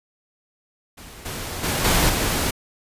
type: noise with level steps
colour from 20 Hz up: pink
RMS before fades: -41 / -30 / -23 / -18 / -22 dBFS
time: 0.97-2.51 s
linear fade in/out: 10 ms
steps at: 1.25 / 1.63 / 1.84 / 2.09 s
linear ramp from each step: 10 ms
effects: resampled to 32000 Hz